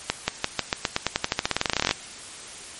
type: accelerating click train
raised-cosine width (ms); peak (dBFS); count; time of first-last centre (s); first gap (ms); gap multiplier
0.2; -3; 26; 0.1-1.911; 180; 0.91
effects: white hiss -40 dBFS RMS until 2.79 s + MP3 48 kbps